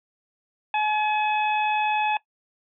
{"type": "harmonic tone with a mistuned harmonic", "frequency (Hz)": 850, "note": "G#5", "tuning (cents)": 40, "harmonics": [1, 2, 3, 4], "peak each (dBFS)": [-22, -33, -28, -38], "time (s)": [0.74, 2.17], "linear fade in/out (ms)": 2, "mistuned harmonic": 4, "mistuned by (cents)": 18, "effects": ["noise-tail reverb RT60 0.1 s tail -19 dB re dry"]}